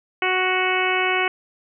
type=harmonic tone with a mistuned harmonic; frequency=370 Hz; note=F#4; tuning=in tune; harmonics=1 / 2 / 3 / 4 / 5 / 6 / 7 / 8; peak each=-25 / -26 / -27 / -27 / -29 / -24 / -27 / -30 dBFS; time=0.22-1.28 s; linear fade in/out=2 ms; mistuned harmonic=5; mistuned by=+19 cents; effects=none